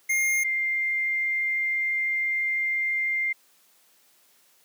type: tone pair in turn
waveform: square / sine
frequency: 2123 / 2102 Hz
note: C7 / C7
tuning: +25 / +7 cents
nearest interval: unison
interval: 18 cents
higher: first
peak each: -22 / -23 dBFS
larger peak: first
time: 0.09-0.44 / 0.44-3.33 s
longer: second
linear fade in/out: 10 ms
effects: white hiss -61 dBFS RMS until 4.64 s + high-pass 200 Hz 12 dB/octave